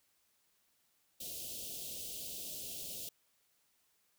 white band-stop noise, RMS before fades -44 dBFS, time 1.2-3.09 s, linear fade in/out 5 ms, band 660 to 2800 Hz, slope 48 dB/octave, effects white hiss -75 dBFS RMS until 4.18 s

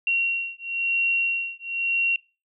sine beating tone pair, 2743 / 2743.99 Hz, F7 / F7, -32 / -31 cents, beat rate 0.99 Hz, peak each -25 dBFS, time 0.07-2.16 s, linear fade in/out 2 ms, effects noise-tail reverb RT60 0.3 s tail -23 dB re dry

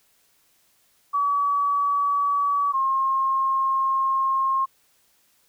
sine tone pair in turn, 1140 / 1070.4 Hz, C#6 / C6, +48 / +39 cents, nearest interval minor second, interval 109 cents, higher first, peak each -19 / -19 dBFS, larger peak neither, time 1.13-2.73 / 2.73-4.66 s, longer second, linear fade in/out 20 ms, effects white hiss -63 dBFS RMS until 5.48 s

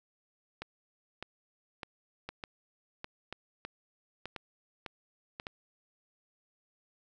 two click trains, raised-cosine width 0.3 ms, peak -23 / -23 dBFS, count 9 / 4, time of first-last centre 0.62-5.468 / 2.29-5.399 s, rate 1.65 / 0.965 Hz, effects none

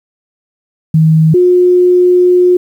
sine tone pair in turn, 158.7 / 359.5 Hz, D#3 / F#4, +35 / -50 cents, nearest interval octave + major second, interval 1415 cents, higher second, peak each -4 dBFS, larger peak neither, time 0.94-1.34 / 1.34-2.57 s, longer second, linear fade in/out 5 ms, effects 7-bit

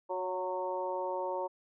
harmonic tone with a mistuned harmonic, 183.3 Hz, F#3, 16 cents flat, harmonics 2 / 3 / 4 / 5 / 6, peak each -39 / -36 / -45 / -36 / -47 dBFS, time 0.09-1.48 s, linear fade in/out 20 ms, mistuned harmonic 3, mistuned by +15 cents, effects none

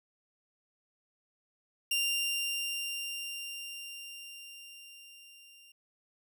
sawtooth tone with level ramp, 2786 Hz, F7, 5 cents flat, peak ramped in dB -24 to -52 dBFS, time 1.91-5.72 s, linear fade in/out 5 ms, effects none

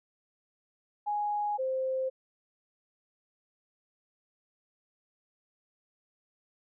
sine tone pair in turn, 830.6 / 523.2 Hz, G#5 / C5, 0 / 0 cents, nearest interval minor sixth, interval 800 cents, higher first, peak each -28 dBFS, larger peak neither, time 1.06-1.58 / 1.58-2.1 s, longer neither, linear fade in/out 20 ms, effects none

